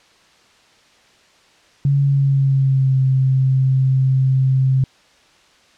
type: tone with pitch glide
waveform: sine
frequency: 140 to 132.14 Hz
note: C#3 to C3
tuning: +18 to +17 cents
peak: -12 dBFS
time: 1.85-4.84 s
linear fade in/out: 2 ms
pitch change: -101 cents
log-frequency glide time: 2.01-2.98 s
effects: white hiss -52 dBFS RMS until 5.77 s + low-pass 5000 Hz 12 dB/octave